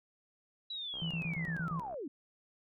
sine linear sweep, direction down, 3951 to 246.9 Hz, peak -38 dBFS, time 0.7-2.08 s, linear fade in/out 5 ms
click train, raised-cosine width 1 ms, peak -38 dBFS, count 67, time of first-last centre 0.94-1.942 s, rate 65.9 Hz
sine tone bursts, 164.81 Hz, E3, in tune, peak -34 dBFS, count 7, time 1.02-1.796 s, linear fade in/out 0 ms, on 86 ms, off 29 ms
effects none

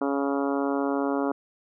harmonic tone, 139.6 Hz, C#3, 13 cents sharp, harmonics 2 / 3 / 4 / 5 / 6 / 7 / 8 / 9 / 10, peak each -26 / -30 / -32 / -34 / -36 / -37 / -38 / -39 / -40 dBFS, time 0.01-1.32 s, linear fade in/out 5 ms, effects none

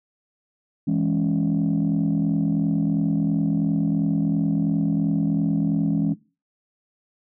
sine chord, C# minor, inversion first, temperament equal, 164.81 / 207.7 / 277.2 Hz, E3 / G#3 / C#4, 0 / 0 / 0 cents, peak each -22 dBFS, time 0.87-6.14 s, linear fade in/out 10 ms, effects noise-tail reverb RT60 0.3 s tail -18 dB re dry + tanh soft clip ceiling -14 dBFS

